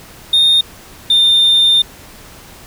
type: tone pair in turn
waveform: sine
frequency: 3669 / 3610 Hz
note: A#7 / A7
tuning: -28 / +44 cents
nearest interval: unison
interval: 28 cents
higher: first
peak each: -5 dBFS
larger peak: neither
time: 0.33-0.61 / 1.1-1.82 s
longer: second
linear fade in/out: 5 ms
effects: tanh soft clip ceiling -6 dBFS + pink hiss -38 dBFS RMS until 2.66 s